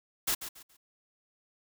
white noise with echo, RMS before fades -29 dBFS, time 0.27-0.35 s, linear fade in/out 10 ms, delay 140 ms, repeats 3, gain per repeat -11 dB, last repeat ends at 0.77 s, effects none

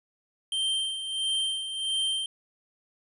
square tone with tremolo, 3141 Hz, G7, 3 cents sharp, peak -25 dBFS, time 0.52-2.26 s, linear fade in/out 2 ms, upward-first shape sine, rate 1.5 Hz, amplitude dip 60%, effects resampled to 24000 Hz

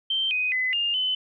sine tone with pitch steps, 3128 / 2502 / 2021 / 2816 / 3030 Hz, G7 / D#7 / B6 / F7 / F#7, -4 / +9 / +39 / +14 / +40 cents, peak -22 dBFS, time 0.1-1.15 s, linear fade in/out 5 ms, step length 210 ms, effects none

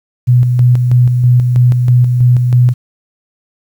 sine tone with tremolo, 123.47 Hz, B2, in tune, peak -4 dBFS, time 0.27-2.74 s, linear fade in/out 20 ms, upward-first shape square, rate 3.1 Hz, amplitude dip 40%, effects 7-bit

